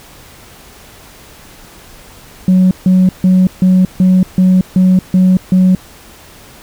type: tone bursts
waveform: sine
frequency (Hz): 185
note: F#3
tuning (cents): 0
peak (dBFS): -3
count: 9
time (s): 2.48-5.75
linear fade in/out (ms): 2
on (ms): 230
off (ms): 150
effects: tanh soft clip ceiling -3 dBFS + pink hiss -38 dBFS RMS until 6.62 s